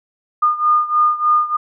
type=beating tone pair; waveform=sine; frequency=1217 / 1220.3 Hz; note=D#6 / D#6; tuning=-39 / -34 cents; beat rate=3.3 Hz; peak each=-14 / -17 dBFS; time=0.42-1.57 s; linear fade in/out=10 ms; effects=none

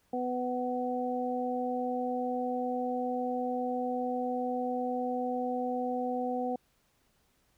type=harmonic tone; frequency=249.3 Hz; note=B3; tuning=16 cents sharp; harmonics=1 / 2 / 3; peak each=-34 / -34 / -34 dBFS; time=0.13-6.56 s; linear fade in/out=5 ms; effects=pink hiss -71 dBFS RMS until 7.57 s

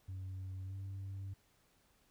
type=tone with pitch glide; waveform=sine; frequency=94.2 to 97.13 Hz; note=F#2 to G2; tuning=+32 to -15 cents; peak=-39 dBFS; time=0.08-1.34 s; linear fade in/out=10 ms; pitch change=+53 cents; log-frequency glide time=0.65-0.74 s; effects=tanh soft clip ceiling -40 dBFS + pink hiss -72 dBFS RMS until 2.1 s

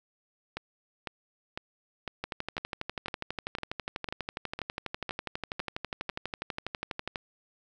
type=two click trains; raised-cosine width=0.3 ms; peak=-17 / -18 dBFS; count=61 / 12; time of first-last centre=2.24-7.158 / 0.57-6.098 s; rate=12.2 / 1.99 Hz; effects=none

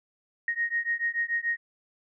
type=beating tone pair; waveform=sine; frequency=1864.7 / 1871.6 Hz; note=A#6 / A#6; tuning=0 / +6 cents; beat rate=6.9 Hz; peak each=-29 dBFS; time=0.48-1.57 s; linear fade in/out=2 ms; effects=none

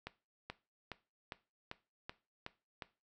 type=accelerating click train; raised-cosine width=0.3 ms; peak=-26 dBFS; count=8; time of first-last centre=0.07-2.822 s; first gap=430 ms; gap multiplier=0.97; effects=noise-tail reverb RT60 0.3 s tail -17 dB re dry

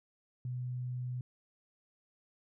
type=tone; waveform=sine; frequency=125 Hz; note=B2; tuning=21 cents sharp; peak=-35 dBFS; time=0.45-1.21 s; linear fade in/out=2 ms; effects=none

